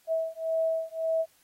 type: beating tone pair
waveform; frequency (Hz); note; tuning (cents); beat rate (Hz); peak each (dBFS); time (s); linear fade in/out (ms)
sine; 648 / 649.8; E5 / E5; -30 / -25; 1.8; -29; 0.07-1.26; 50
effects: white hiss -64 dBFS RMS until 1.43 s + AAC 48 kbps